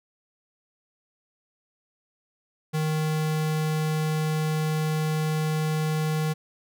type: tone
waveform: square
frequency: 155.56 Hz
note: D#3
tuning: in tune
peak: -24 dBFS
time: 2.73-6.34 s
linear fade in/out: 20 ms
effects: none